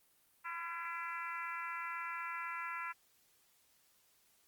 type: harmonic tone with a mistuned harmonic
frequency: 336 Hz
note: E4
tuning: 33 cents sharp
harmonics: 3 / 4 / 5 / 6 / 7 / 8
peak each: -45 / -43 / -48 / -47 / -48 / -54 dBFS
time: 0.44-2.93 s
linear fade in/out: 20 ms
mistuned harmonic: 4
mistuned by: +27 cents
effects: white hiss -71 dBFS RMS until 4.47 s + Opus 32 kbps